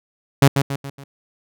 sawtooth tone with echo, 138.59 Hz, C#3, in tune, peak -4 dBFS, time 0.42-0.48 s, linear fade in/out 5 ms, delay 140 ms, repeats 4, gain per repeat -7 dB, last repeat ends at 1.04 s, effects none

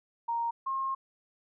sine tone pair in turn, 932.3 / 1071.4 Hz, A#5 / C6, 0 / +41 cents, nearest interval major second, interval 241 cents, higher second, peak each -28 / -29 dBFS, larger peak first, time 0.28-0.51 / 0.66-0.95 s, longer second, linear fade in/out 10 ms, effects none

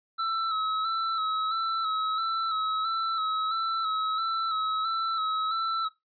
square tone with vibrato, 1309 Hz, E6, 13 cents flat, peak -27 dBFS, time 0.18-5.89 s, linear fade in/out 20 ms, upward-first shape square, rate 1.5 Hz, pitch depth 31 cents each way, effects noise-tail reverb RT60 0.2 s tail -21 dB re dry + resampled to 11025 Hz

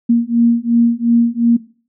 sine beating tone pair, 233.1 / 235.9 Hz, A#3 / A#3, 0 / +21 cents, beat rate 2.8 Hz, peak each -13 dBFS, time 0.09-1.57 s, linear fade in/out 10 ms, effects noise-tail reverb RT60 0.4 s tail -18 dB re dry

